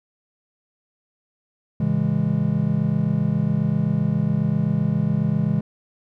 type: chord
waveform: triangle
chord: A major seventh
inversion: none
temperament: just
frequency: 110 / 137.5 / 165 / 206.2 Hz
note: A2 / C#3 / E3 / G#3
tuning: 0 / -14 / +2 / -12 cents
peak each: -27 / -21 / -21 / -21 dBFS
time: 1.8-5.61 s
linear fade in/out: 5 ms
effects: none